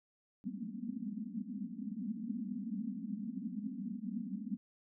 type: band-pass noise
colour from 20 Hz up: pink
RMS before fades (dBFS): -41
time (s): 0.44-4.57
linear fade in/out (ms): 0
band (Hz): 190 to 260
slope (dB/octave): 96
effects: none